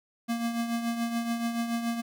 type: tone with tremolo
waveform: square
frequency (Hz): 233.1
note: A#3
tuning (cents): 0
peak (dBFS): -26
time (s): 0.28-2.02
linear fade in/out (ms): 20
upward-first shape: triangle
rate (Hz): 7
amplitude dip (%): 60
effects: none